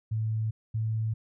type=tone pair in turn; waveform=sine; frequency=110 / 110.58 Hz; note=A2 / A2; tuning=0 / +9 cents; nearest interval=unison; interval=9 cents; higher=second; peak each=-26 dBFS; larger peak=neither; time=0.11-0.51 / 0.74-1.14 s; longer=neither; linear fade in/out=10 ms; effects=none